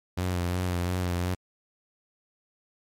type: tone with vibrato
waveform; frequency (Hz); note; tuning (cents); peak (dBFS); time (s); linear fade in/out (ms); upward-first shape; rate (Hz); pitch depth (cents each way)
sawtooth; 89.5; F2; +43; -22; 0.17-1.35; 10; sine; 2.8; 39
effects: MP3 64 kbps